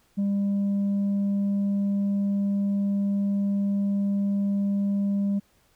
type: tone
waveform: sine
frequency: 199.9 Hz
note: G3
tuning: 34 cents sharp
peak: -19 dBFS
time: 0.17-5.4 s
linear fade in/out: 20 ms
effects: tanh soft clip ceiling -21 dBFS + pink hiss -64 dBFS RMS until 5.75 s